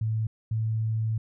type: tone pair in turn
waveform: sine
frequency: 110.3 / 110.79 Hz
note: A2 / A2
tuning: +5 / +12 cents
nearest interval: unison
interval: 7 cents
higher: second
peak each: -24 dBFS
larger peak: neither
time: 0.01-0.27 / 0.51-1.18 s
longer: second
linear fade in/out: 5 ms
effects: none